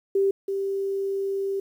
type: tone pair in turn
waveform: sine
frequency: 392.2 / 392.2 Hz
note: G4 / G4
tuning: +1 / +1 cents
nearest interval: unison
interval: 0 cents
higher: neither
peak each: -18 / -24 dBFS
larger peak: first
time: 0.15-0.31 / 0.48-1.6 s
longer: second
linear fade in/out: 5 ms
effects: 9-bit